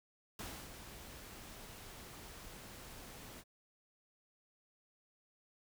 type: noise with ADSR envelope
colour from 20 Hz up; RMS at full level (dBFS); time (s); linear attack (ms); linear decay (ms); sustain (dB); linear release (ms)
pink; -45; 0.39-3.44; 3; 290; -7; 47
effects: none